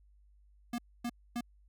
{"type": "tone bursts", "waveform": "square", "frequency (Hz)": 238.8, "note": "A#3", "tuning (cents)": 42, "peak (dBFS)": -34, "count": 3, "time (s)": [0.73, 1.409], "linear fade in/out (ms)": 5, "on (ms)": 53, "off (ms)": 260, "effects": ["added 50 Hz sine -60 dBFS peak until 1.68 s"]}